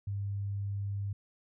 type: tone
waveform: sine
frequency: 100 Hz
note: G2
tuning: 35 cents sharp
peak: -32 dBFS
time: 0.07-1.13 s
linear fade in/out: 5 ms
effects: none